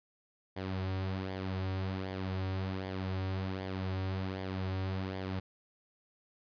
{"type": "tone with flanger", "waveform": "sawtooth", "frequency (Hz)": 94.6, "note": "F#2", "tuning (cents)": 39, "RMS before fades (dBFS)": -36, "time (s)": [0.56, 5.4], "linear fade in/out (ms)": 10, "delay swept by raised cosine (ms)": [0.74, 4.74], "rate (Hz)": 1.3, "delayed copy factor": -0.55, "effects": ["resampled to 11025 Hz"]}